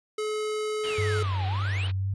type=tone; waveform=square; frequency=427.9 Hz; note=A4; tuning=48 cents flat; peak=-28 dBFS; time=0.18-1.23 s; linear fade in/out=5 ms
type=low-pass noise; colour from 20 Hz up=white; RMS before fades=-41 dBFS; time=0.83-1.92 s; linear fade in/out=20 ms; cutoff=4000 Hz; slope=48 dB/octave
type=exponential two-way sweep; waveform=triangle; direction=down then up; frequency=3136 to 730 to 3136 Hz; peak=-32 dBFS; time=0.84-1.87 s; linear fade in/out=5 ms; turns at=1.47 s
type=tone with vibrato; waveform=sine; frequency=96.7 Hz; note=G2; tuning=23 cents flat; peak=-25 dBFS; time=0.98-2.14 s; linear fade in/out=5 ms; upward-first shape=sine; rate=1.9 Hz; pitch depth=32 cents each way
effects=resampled to 24000 Hz